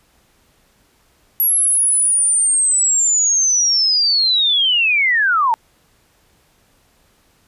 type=linear sweep; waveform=sine; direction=down; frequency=11470 to 870 Hz; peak=-12 dBFS; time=1.4-5.54 s; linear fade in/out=0 ms; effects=pink hiss -57 dBFS RMS until 7.47 s + resampled to 32000 Hz